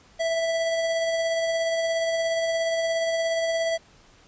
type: tone with tremolo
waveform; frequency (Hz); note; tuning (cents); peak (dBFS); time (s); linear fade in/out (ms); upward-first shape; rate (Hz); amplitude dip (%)
square; 659.3; E5; 0; -22; 0.19-3.78; 20; triangle; 17; 30
effects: pink hiss -55 dBFS RMS until 4.27 s + resampled to 16000 Hz